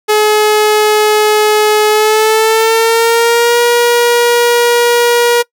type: tone with pitch glide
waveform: sawtooth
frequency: 425.2 to 477.3 Hz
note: G#4 to A#4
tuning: +41 to +41 cents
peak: -3 dBFS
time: 0.08-5.43 s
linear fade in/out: 20 ms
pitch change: +200 cents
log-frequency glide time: 1.88-3.6 s
effects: noise-tail reverb RT60 0.1 s tail -23 dB re dry